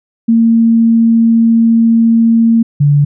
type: tone pair in turn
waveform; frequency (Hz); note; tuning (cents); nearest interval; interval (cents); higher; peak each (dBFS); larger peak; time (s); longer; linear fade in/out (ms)
sine; 228.6 / 144.47; A#3 / D3; -34 / -28; minor sixth; 794; first; -5; neither; 0.28-2.63 / 2.8-3.05; first; 10
effects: none